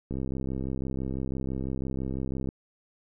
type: click train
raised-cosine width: 3 ms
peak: -20 dBFS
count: 158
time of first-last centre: 0.11-2.489 s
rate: 66 Hz
effects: none